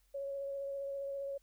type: tone with vibrato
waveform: sine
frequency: 554.4 Hz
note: C#5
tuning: in tune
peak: -37 dBFS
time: 0.14-1.38 s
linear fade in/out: 10 ms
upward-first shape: sine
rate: 15 Hz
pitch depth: 14 cents each way
effects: added 46 Hz sine -69 dBFS peak until 1.42 s + white hiss -75 dBFS RMS until 1.42 s